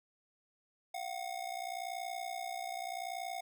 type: ring-modulated tone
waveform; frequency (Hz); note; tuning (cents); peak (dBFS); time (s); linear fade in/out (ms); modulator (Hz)
square; 726; F#5; -33; -36; 0.94-3.41; 5; 30.4
effects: none